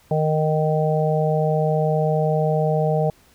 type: harmonic tone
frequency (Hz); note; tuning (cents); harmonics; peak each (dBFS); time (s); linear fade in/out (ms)
154.9; D#3; -7; 1 / 3 / 4 / 5; -20 / -23 / -23 / -26; 0.11-3.1; 2
effects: pink hiss -55 dBFS RMS until 3.34 s